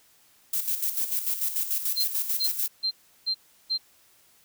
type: noise with tremolo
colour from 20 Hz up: violet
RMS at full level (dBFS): -26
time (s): 0.53-2.68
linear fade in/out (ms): 5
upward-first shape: square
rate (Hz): 6.8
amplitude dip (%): 60
type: tone bursts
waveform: sine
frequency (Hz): 4152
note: C8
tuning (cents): -14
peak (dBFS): -23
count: 5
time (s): 1.96-3.78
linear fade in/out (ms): 20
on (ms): 84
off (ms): 350
effects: white hiss -60 dBFS RMS until 4.44 s